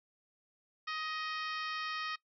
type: harmonic tone with a mistuned harmonic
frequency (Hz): 627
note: D#5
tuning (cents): +13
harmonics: 2 / 3 / 4 / 5 / 6 / 7 / 8 / 9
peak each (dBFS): -39 / -43 / -45 / -47 / -49 / -50 / -51 / -52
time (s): 0.87-2.16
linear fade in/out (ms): 10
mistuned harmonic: 9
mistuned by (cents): -40
effects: noise-tail reverb RT60 0.1 s tail -19 dB re dry